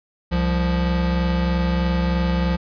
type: tone pair together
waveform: square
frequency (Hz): 65.92 / 174.61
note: C2 / F3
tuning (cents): +14 / 0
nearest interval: octave + perfect fourth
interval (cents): 1686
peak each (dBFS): -22 / -21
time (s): 0.31-2.57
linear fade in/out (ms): 20
effects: resampled to 11025 Hz